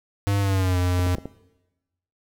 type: tone with pitch glide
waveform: square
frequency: 100.2 to 89.79 Hz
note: G2 to F2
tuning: +38 to +49 cents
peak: -20 dBFS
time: 0.27-1.15 s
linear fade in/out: 0 ms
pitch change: -189 cents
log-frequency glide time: 0.4-0.78 s
type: clicks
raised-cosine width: 2 ms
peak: -18 dBFS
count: 5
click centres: 0.993 / 1.066 / 1.153 / 1.184 / 1.256 s
effects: noise-tail reverb RT60 1.0 s tail -19 dB re dry